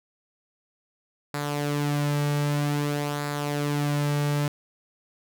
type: tone with flanger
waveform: sawtooth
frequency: 145.8 Hz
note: D3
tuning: 12 cents flat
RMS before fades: -26 dBFS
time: 1.34-4.48 s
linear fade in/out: 2 ms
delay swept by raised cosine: 0.33 to 2.93 ms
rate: 0.52 Hz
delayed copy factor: -0.5
effects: none